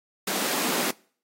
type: high-pass noise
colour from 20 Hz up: pink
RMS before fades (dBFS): -27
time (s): 0.27-0.91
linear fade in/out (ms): 5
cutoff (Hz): 190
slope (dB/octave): 48
effects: noise-tail reverb RT60 0.5 s tail -25 dB re dry + AAC 48 kbps